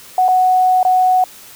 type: tone with dropouts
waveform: sine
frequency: 740 Hz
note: F#5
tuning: in tune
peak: -9 dBFS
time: 0.18-1.24 s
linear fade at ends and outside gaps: 2 ms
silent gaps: 0.282-0.286 / 0.83-0.85 s
effects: white hiss -39 dBFS RMS until 1.55 s